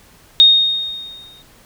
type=tone with exponential decay; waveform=sine; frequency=3708 Hz; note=A#7; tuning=10 cents flat; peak=-3 dBFS; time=0.4-1.42 s; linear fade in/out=0 ms; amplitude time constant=220 ms; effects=pink hiss -48 dBFS RMS until 1.65 s